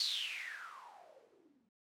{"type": "noise with low-pass filter sweep", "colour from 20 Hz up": "violet", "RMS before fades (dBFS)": -44, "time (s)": [0, 1.69], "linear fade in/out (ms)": 2, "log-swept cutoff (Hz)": [4500, 210], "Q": 9.7, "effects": []}